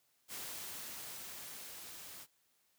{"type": "noise with level ramp", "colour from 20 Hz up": "white", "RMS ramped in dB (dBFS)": [-44, -51], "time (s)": [0.28, 2.27], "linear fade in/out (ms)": 50, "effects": ["white hiss -75 dBFS RMS until 2.78 s", "high-pass 60 Hz 12 dB/octave"]}